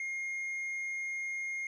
triangle tone with tanh clipping, 2134 Hz, C7, 34 cents sharp, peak -35 dBFS, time 0-1.67 s, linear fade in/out 2 ms, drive 8 dB, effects none

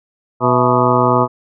harmonic tone with a mistuned harmonic, 123.47 Hz, B2, in tune, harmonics 1 / 2 / 3 / 4 / 5 / 7 / 8 / 9 / 10, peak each -19 / -19 / -19 / -19 / -19 / -19 / -19 / -19 / -19 dBFS, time 0.4-1.28 s, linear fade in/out 50 ms, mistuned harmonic 5, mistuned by +95 cents, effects none

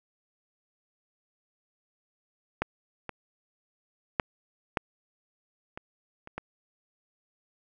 clicks, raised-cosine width 0.5 ms, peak -11 / -20 / -8 / -10 / -23 / -28 / -19 dBFS, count 7, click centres 2.62 / 3.093 / 4.198 / 4.772 / 5.775 / 6.274 / 6.38 s, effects none

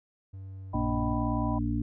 triangle tone with pitch glide, 96.1 to 95.27 Hz, G2 to G2, -34 to -49 cents, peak -37 dBFS, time 0.33-1.16 s, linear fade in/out 10 ms, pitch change -15 cents, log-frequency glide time 0.44-0.84 s
sine chord, Eb augmented, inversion none, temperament equal with one note detuned, 622.3 / 771.4 / 987.8 Hz, Eb5 / G5 / B5, 0 / -28 / 0 cents, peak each -38 / -38 / -35 dBFS, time 0.73-1.59 s, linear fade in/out 10 ms
harmonic tone, 58.6 Hz, A#1, 10 cents sharp, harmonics 1 / 2 / 4 / 5, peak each -32 / -32 / -32 / -32 dBFS, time 0.74-1.82 s, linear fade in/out 5 ms
effects none

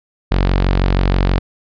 sawtooth tone, 46.25 Hz, F#1, in tune, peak -8 dBFS, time 0.31-1.39 s, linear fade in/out 10 ms, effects resampled to 11025 Hz

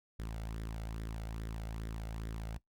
sawtooth tone with flanger, 55 Hz, A1, in tune, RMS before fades -41 dBFS, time 0.19-2.58 s, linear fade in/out 5 ms, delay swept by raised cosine 0.55 to 1.46 ms, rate 2.4 Hz, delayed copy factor +0.5, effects noise-tail reverb RT60 0.1 s tail -21 dB re dry + Opus 48 kbps

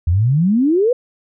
sine exponential sweep, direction up, 79.1 to 515 Hz, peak -11 dBFS, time 0.07-0.93 s, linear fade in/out 5 ms, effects none

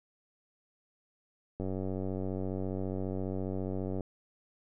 click train, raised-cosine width 2 ms, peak -23 dBFS, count 229, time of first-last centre 1.6-4.008 s, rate 94.7 Hz, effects none

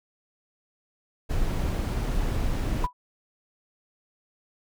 brown noise, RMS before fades -26 dBFS, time 1.29-2.87 s, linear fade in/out 20 ms
sine tone with exponential decay, 987.8 Hz, B5, in tune, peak -20 dBFS, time 2.84-2.93 s, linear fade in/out 2 ms, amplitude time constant 19 ms
effects none

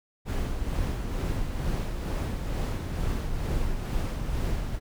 brown noise with tremolo, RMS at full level -27 dBFS, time 0.25-4.8 s, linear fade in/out 50 ms, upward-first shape sine, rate 2.2 Hz, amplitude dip 40%, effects none

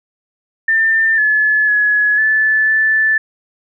sine tone with pitch steps, 1793 / 1717 / 1691 / 1743 / 1754 Hz, A6 / A6 / G#6 / A6 / A6, +32 / -43 / +31 / -17 / -6 cents, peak -10 dBFS, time 0.68-3.18 s, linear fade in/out 5 ms, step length 500 ms, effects none

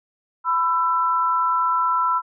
sine tone pair together, 999 / 1334.8 Hz, B5 / E6, +20 / +21 cents, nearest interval perfect fourth, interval 501 cents, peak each -20 dBFS, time 0.44-2.22 s, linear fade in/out 50 ms, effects none

